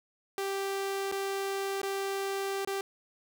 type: tone with dropouts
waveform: sawtooth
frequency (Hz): 392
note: G4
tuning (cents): 0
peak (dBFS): -27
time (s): 0.38-2.81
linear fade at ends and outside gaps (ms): 1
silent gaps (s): 1.116-1.123 / 1.816-1.831 / 2.649-2.674
effects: none